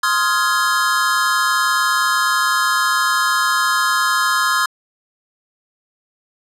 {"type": "chord", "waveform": "square", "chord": "F minor seventh", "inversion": "second", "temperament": "just", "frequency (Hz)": [1047.7, 1257.2, 1396.9, 1676.3], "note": ["C6", "Eb6", "F6", "Ab6"], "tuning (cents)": [2, 18, 0, 16], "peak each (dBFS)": -21, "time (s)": [0.03, 4.66], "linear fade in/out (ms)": 5, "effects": ["low-pass 12000 Hz 12 dB/octave"]}